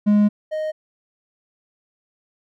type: tone pair in turn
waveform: triangle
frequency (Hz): 207.7 / 621.1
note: G#3 / D#5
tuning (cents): 0 / -3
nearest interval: octave + perfect fifth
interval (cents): 1897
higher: second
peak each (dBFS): -10 / -20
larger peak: first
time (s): 0.06-0.29 / 0.51-0.72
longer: first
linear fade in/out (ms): 20
effects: none